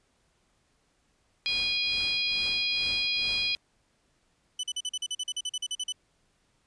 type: harmonic tone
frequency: 819 Hz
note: G#5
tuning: 24 cents flat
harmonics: 3 / 4 / 5 / 6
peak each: -30 / -31 / -32 / -33 dBFS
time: 1.46-3.55 s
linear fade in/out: 0 ms
type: noise with tremolo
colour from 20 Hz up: pink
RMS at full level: -43 dBFS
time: 1.48-3.57 s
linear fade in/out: 0 ms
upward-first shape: triangle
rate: 2.3 Hz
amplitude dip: 90%
type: tone bursts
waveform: sawtooth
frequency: 3000 Hz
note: F#7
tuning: 23 cents sharp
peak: -26 dBFS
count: 16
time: 4.59-5.924 s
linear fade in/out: 5 ms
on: 44 ms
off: 42 ms
effects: pink hiss -70 dBFS RMS until 6.66 s + resampled to 22050 Hz